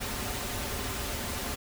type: noise with comb filter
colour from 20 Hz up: pink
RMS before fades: -34 dBFS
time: 0-1.56 s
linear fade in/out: 20 ms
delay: 6.2 ms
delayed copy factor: -0.55
effects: none